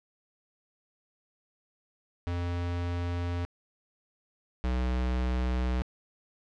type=tone pair in turn; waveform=square; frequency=87.31 / 62.44 Hz; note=F2 / B1; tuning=0 / +20 cents; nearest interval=tritone; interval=580 cents; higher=first; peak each=-30 / -27 dBFS; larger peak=second; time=2.27-3.45 / 4.64-5.82 s; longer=neither; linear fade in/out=0 ms; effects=low-pass 4000 Hz 12 dB/octave